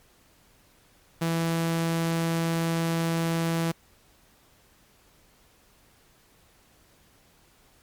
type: tone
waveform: sawtooth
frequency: 165.6 Hz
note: E3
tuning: 8 cents sharp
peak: -20 dBFS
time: 1.21-3.72 s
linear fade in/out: 10 ms
effects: pink hiss -60 dBFS RMS until 7.82 s + MP3 96 kbps